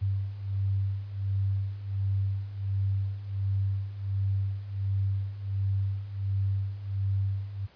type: beating tone pair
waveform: sine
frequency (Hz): 97 / 98.4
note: G2 / G2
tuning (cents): -18 / +7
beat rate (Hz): 1.4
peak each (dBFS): -32 / -28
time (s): 0.01-7.67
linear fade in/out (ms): 20
effects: pink hiss -59 dBFS RMS until 7.75 s + resampled to 11025 Hz